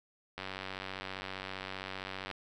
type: click train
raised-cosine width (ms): 0.3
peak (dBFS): -23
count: 185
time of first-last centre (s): 0.38-2.313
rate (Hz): 95.2
effects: none